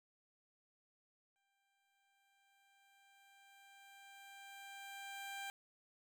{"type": "tone with exponential growth", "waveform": "15% pulse", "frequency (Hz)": 791, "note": "G5", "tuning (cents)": 15, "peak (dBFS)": -37, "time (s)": [1.36, 5.5], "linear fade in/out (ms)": 0, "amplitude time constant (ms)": 900, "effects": []}